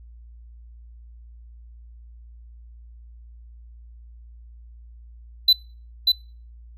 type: tone with echo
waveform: triangle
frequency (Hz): 4003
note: B7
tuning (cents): +23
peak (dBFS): -10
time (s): 5.48-5.53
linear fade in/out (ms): 5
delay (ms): 590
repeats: 1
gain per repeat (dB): -3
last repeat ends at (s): 6.12
effects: noise-tail reverb RT60 0.4 s tail -25 dB re dry + added 58 Hz sine -42 dBFS peak until 6.77 s